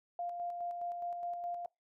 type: tone with tremolo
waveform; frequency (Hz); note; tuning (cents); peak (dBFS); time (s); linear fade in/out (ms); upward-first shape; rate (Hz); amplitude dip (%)
sine; 698.5; F5; 0; -35; 0.19-1.66; 2; square; 4.8; 35
effects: noise-tail reverb RT60 0.2 s tail -26 dB re dry